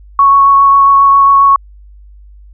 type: tone with vibrato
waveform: sine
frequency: 1108.7 Hz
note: C#6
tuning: in tune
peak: -3 dBFS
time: 0.19-1.56 s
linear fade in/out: 2 ms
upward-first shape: triangle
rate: 7.4 Hz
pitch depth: 12 cents each way
effects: added 50 Hz sine -34 dBFS peak until 2.53 s